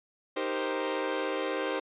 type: chord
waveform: sawtooth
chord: C minor seventh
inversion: first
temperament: equal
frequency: 311.1 / 392 / 466.2 / 523.3 Hz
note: Eb4 / G4 / Bb4 / C5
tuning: 0 / 0 / 0 / 0 cents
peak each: -32 / -31 / -33 / -29 dBFS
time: 0.36-1.8 s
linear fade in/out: 10 ms
effects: resampled to 8000 Hz